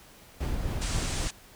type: noise with tremolo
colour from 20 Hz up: brown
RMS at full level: -29 dBFS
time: 0.4-1.28 s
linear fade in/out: 10 ms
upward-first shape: sine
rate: 3.8 Hz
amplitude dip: 30%
type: band-pass noise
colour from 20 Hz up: white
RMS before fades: -37 dBFS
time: 0.81-1.31 s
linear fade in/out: 10 ms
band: 600 to 9000 Hz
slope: 48 dB/octave
effects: pink hiss -53 dBFS RMS until 1.55 s